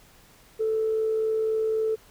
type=tone with amplitude modulation; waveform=sine; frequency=440 Hz; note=A4; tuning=in tune; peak=-20 dBFS; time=0.59-1.96 s; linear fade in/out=20 ms; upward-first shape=sine; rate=63.8 Hz; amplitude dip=30%; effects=tanh soft clip ceiling -17 dBFS + pink hiss -55 dBFS RMS until 2.1 s